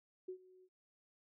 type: tone with ADSR envelope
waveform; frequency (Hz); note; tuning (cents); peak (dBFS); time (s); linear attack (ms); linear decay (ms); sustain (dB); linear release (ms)
sine; 370; F#4; 0; -40; 0.28-0.69; 9; 85; -21; 53
effects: none